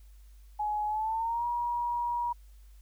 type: tone with pitch glide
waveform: sine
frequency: 842 to 956.1 Hz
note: G#5 to A#5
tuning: +24 to +44 cents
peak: -28 dBFS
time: 0.59-2.33 s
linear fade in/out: 10 ms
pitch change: +220 cents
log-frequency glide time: 0.87-1.46 s
effects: added 50 Hz sine -50 dBFS peak until 2.81 s + white hiss -68 dBFS RMS until 2.81 s